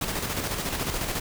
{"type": "noise with tremolo", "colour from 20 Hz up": "pink", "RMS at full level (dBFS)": -28, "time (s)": [0.01, 1.2], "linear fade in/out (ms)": 5, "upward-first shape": "square", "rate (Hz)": 14, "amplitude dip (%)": 40, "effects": []}